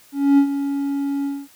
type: tone with ADSR envelope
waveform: triangle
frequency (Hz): 280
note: C#4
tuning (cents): +18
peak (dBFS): -7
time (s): 0.12-1.48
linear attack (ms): 260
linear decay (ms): 83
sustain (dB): -11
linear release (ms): 230
effects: white hiss -51 dBFS RMS until 1.55 s